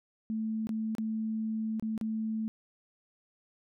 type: tone with dropouts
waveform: sine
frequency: 220 Hz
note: A3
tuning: in tune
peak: -30 dBFS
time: 0.3-2.48 s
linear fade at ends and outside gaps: 0 ms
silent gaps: 0.67-0.692 / 0.951-0.983 / 1.797-1.825 / 1.978-2.012 s
effects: none